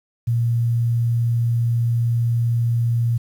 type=tone; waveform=sine; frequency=117.6 Hz; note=A#2; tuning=16 cents sharp; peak=-16 dBFS; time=0.27-3.18 s; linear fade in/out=10 ms; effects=8-bit